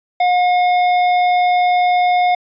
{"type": "tone with hard clipping", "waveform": "triangle", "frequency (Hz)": 719, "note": "F#5", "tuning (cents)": -50, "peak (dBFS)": -13, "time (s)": [0.2, 2.35], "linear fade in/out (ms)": 5, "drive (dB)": 13, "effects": ["resampled to 16000 Hz"]}